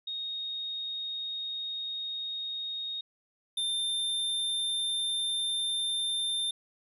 sine / square tone pair in turn, 3729 / 3590 Hz, A#7 / A7, 0 / +34 cents, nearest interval minor second, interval 66 cents, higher first, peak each -33 / -29 dBFS, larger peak second, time 0.07-3.01 / 3.57-6.51 s, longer neither, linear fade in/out 5 ms, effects resampled to 32000 Hz

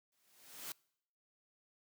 white noise with exponential growth, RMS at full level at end -42 dBFS, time 0.12-0.72 s, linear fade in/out 2 ms, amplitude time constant 130 ms, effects noise-tail reverb RT60 0.7 s tail -25 dB re dry + high-pass 150 Hz 12 dB/octave

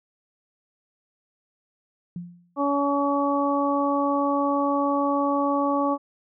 sine tone with exponential decay, 174.61 Hz, F3, in tune, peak -28 dBFS, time 2.16-2.56 s, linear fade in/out 2 ms, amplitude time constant 86 ms
harmonic tone, 282.9 Hz, C#4, 35 cents sharp, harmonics 1 / 2 / 3 / 4, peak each -24 / -26 / -28 / -26 dBFS, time 2.56-5.98 s, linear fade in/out 50 ms
effects none

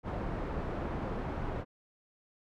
pink low-pass noise, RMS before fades -36 dBFS, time 0.03-1.65 s, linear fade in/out 50 ms, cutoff 1100 Hz, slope 12 dB/octave, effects none

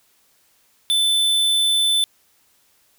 square tone, 3520 Hz, A7, in tune, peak -16 dBFS, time 0.9-2.04 s, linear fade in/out 0 ms, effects white hiss -60 dBFS RMS until 2.98 s

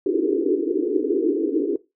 pink band-pass noise, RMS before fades -21 dBFS, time 0.06-1.76 s, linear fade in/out 2 ms, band 280 to 450 Hz, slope 96 dB/octave, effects noise-tail reverb RT60 0.2 s tail -17 dB re dry

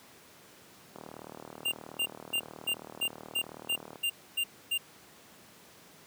click train, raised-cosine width 1 ms, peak -29 dBFS, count 117, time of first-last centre 0.96-3.957 s, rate 38.7 Hz
square tone bursts, 2794 Hz, F7, in tune, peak -28 dBFS, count 10, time 1.65-4.78 s, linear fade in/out 10 ms, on 70 ms, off 270 ms
effects pink hiss -55 dBFS RMS until 6.06 s + high-pass 150 Hz 12 dB/octave

